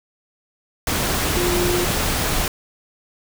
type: tone in noise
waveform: sine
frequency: 353.4 Hz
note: F4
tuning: 21 cents sharp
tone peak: -20 dBFS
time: 1.37-1.85 s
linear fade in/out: 2 ms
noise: pink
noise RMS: -21 dBFS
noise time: 0.87-2.48 s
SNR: -2 dB
effects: none